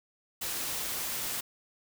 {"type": "noise with amplitude modulation", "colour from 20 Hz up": "white", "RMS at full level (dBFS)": -33, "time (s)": [0.41, 1.41], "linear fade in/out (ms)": 10, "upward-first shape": "sine", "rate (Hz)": 296, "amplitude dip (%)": 30, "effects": []}